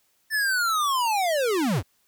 square linear sweep, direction down, 1780 to 67.6 Hz, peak -22 dBFS, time 0.3-1.83 s, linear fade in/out 50 ms, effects white hiss -67 dBFS RMS until 2.07 s

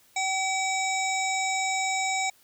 harmonic tone, 764 Hz, G5, 45 cents flat, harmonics 1 / 3 / 5 / 7 / 9 / 10, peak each -28 / -29 / -36 / -41 / -35 / -35 dBFS, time 0.16-2.3 s, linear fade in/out 5 ms, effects white hiss -60 dBFS RMS until 2.43 s

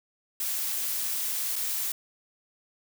blue noise with dropouts, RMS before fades -30 dBFS, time 0.4-1.92 s, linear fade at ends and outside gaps 2 ms, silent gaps 1.557-1.562 s, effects none

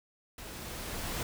pink noise with level ramp, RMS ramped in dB -45 to -35 dBFS, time 0.38-1.23 s, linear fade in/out 2 ms, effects none

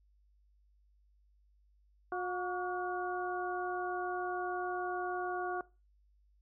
harmonic tone with a mistuned harmonic, 360.4 Hz, F#4, 45 cents flat, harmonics 1 / 2 / 3 / 4, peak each -38 / -38 / -42 / -42 dBFS, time 2.12-5.61 s, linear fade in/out 2 ms, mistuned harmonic 3, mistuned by +79 cents, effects noise-tail reverb RT60 0.3 s tail -21 dB re dry + added 50 Hz sine -65 dBFS peak until 6.41 s

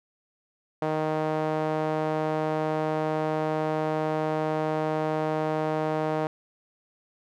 sawtooth tone with band-pass filter, 155.56 Hz, D#3, in tune, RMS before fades -27 dBFS, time 0.82-6.27 s, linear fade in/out 2 ms, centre 650 Hz, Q 1.4, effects none

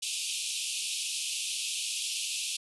pink band-pass noise, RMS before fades -34 dBFS, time 0.02-2.57 s, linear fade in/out 10 ms, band 2500 to 11000 Hz, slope 96 dB/octave, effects none

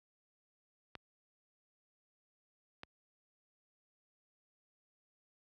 clicks, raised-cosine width 0.3 ms, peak -28 / -29 dBFS, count 2, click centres 0.953 / 2.834 s, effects high-pass 60 Hz 12 dB/octave

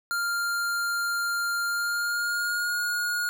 square tone with pitch glide, 1396.9 to 1437 Hz, F6 to F6, 0 to +49 cents, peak -26 dBFS, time 0.11-3.29 s, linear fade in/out 0 ms, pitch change +49 cents, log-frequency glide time 1.64-2.81 s, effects 10-bit

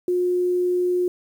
sine tone with quantisation, 358.8 Hz, F4, 47 cents sharp, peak -18 dBFS, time 0.08-1.08 s, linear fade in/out 2 ms, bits 8, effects none

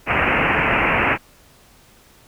white low-pass noise, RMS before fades -18 dBFS, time 0.06-1.18 s, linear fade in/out 50 ms, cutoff 2700 Hz, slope 96 dB/octave, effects pink hiss -51 dBFS RMS until 2.27 s

